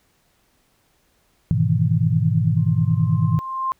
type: chord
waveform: sine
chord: E major seventh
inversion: first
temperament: equal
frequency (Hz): 103.83 / 123.47 / 155.56 / 164.81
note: G#2 / B2 / D#3 / E3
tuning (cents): 0 / 0 / 0 / 0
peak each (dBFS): -21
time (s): 1.51-3.39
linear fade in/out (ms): 0
type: tone with exponential growth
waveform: sine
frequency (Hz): 1054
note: C6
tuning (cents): +12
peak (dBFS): -18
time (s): 2.57-3.72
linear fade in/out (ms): 0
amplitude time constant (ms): 250
effects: pink hiss -63 dBFS RMS until 3.79 s